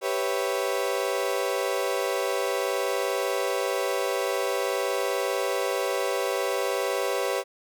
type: chord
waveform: 35% pulse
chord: C# half-diminished seventh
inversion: second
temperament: equal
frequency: 392 / 493.9 / 554.4 / 659.3 Hz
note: G4 / B4 / C#5 / E5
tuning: 0 / 0 / 0 / 0 cents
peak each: -28 / -28 / -28 / -33 dBFS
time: 0.01-7.44 s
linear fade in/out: 50 ms
effects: none